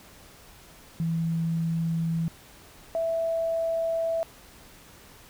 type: tone pair in turn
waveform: sine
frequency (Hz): 164.81 / 659.2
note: E3 / E5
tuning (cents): 0 / 0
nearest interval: 2 octaves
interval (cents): 2400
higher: second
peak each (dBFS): -24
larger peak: neither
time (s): 1-2.28 / 2.95-4.23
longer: neither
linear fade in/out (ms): 0
effects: pink hiss -51 dBFS RMS until 5.29 s